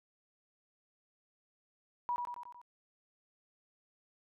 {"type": "tone with echo", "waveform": "sine", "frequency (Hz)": 969, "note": "B5", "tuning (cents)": -33, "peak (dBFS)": -31, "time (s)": [2.09, 2.16], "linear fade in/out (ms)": 0, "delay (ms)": 91, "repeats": 5, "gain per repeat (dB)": -4, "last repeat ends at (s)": 2.615, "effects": []}